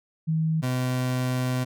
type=tone pair in turn; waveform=sine / 30% pulse; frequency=159.5 / 127.07 Hz; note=D#3 / B2; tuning=+43 / +50 cents; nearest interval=major third; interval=393 cents; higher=first; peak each=-21 / -21 dBFS; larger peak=neither; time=0.27-0.62 / 0.62-1.65 s; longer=second; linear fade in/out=20 ms; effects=none